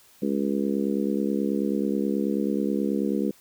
harmonic tone, 69.3 Hz, C#2, in tune, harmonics 3 / 4 / 5 / 6 / 7, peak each -26 / -28 / -30 / -32 / -33 dBFS, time 0.22-3.31 s, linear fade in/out 5 ms, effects white hiss -56 dBFS RMS until 3.4 s

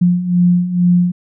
sine beating tone pair, 175.5 / 177.7 Hz, F3 / F3, +9 / +30 cents, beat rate 2.2 Hz, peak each -16 / -11 dBFS, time 0.01-1.12 s, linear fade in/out 10 ms, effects none

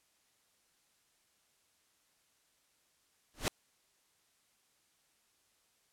pink noise with exponential growth, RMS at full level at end -27 dBFS, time 3.34-3.48 s, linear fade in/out 0 ms, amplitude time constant 29 ms, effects white hiss -73 dBFS RMS until 5.92 s + low-pass 11000 Hz 12 dB/octave

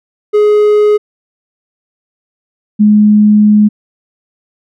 triangle / sine tone pair in turn, 419.2 / 210.2 Hz, G#4 / G#3, +16 / +21 cents, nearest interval octave, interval 1195 cents, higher first, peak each -3 dBFS, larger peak neither, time 0.33-0.98 / 2.79-3.69 s, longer second, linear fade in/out 20 ms, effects none

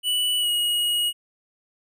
square tone with pitch glide, 2960 to 2894 Hz, F#7 to F#7, 0 to -39 cents, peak -21 dBFS, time 0.03-1.13 s, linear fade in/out 50 ms, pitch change -39 cents, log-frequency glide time 0.39-0.48 s, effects none

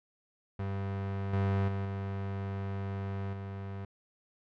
35% pulse tone with level steps, 98 Hz, G2, in tune, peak -31 / -25 / -30 / -32 / -36 dBFS, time 0.59-3.85 s, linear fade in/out 5 ms, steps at 1.33 / 1.68 / 1.85 / 3.33 s, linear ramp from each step 5 ms, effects low-pass 2000 Hz 12 dB/octave

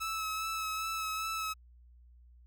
sawtooth tone with vibrato, 1300 Hz, E6, 24 cents flat, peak -30 dBFS, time 0-1.54 s, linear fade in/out 20 ms, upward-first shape sine, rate 2.5 Hz, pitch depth 21 cents each way, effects added 60 Hz sine -55 dBFS peak until 2.46 s

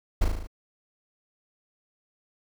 brown noise with echo, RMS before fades -19 dBFS, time 0.21-0.25 s, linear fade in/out 10 ms, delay 37 ms, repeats 6, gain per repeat -3 dB, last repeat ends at 0.472 s, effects none

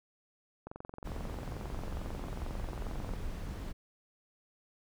click train, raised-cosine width 1 ms, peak -29 dBFS, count 56, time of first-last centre 0.67-3.136 s, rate 22.3 Hz
brown noise, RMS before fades -39 dBFS, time 1.04-3.73 s, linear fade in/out 20 ms
effects none

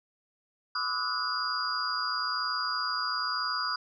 sine tone cluster, 1021 / 1163 / 1284 / 1461 / 4835 Hz, C6 / D6 / E6 / F#6 / D8, -43 / -17 / -46 / -22 / +50 cents, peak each -40 / -37 / -34 / -35 / -32 dBFS, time 0.75-3.76 s, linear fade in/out 5 ms, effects none

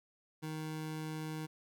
25% pulse tone, 156.3 Hz, D#3, 8 cents sharp, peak -35 dBFS, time 0.42-1.47 s, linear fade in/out 20 ms, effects none

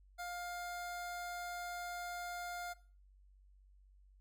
25% pulse tone, 705 Hz, F5, 16 cents sharp, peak -38 dBFS, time 0.18-2.74 s, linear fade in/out 20 ms, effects noise-tail reverb RT60 0.4 s tail -18 dB re dry + added 48 Hz sine -61 dBFS peak until 4.2 s

